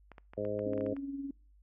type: clicks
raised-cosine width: 0.5 ms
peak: -34 dBFS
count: 10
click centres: 0.117 / 0.182 / 0.335 / 0.451 / 0.592 / 0.734 / 0.778 / 0.809 / 0.864 / 0.966 s
type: harmonic tone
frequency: 104.1 Hz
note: G#2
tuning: 5 cents sharp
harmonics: 1 / 2 / 3 / 4 / 5 / 6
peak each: -44 / -43 / -43 / -38 / -36 / -40 dBFS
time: 0.37-0.94 s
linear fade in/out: 10 ms
type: tone with tremolo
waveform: sine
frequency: 277.2 Hz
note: C#4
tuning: in tune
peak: -34 dBFS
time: 0.66-1.31 s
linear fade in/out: 5 ms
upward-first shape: sine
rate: 19 Hz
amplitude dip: 50%
effects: noise-tail reverb RT60 0.4 s tail -26 dB re dry + added 50 Hz sine -59 dBFS peak until 1.62 s